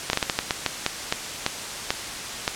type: slowing click train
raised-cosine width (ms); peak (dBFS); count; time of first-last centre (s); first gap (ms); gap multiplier
0.2; -3; 13; 0.1-2.478; 32; 1.3
effects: white hiss -32 dBFS RMS until 2.55 s + low-pass 8000 Hz 12 dB/octave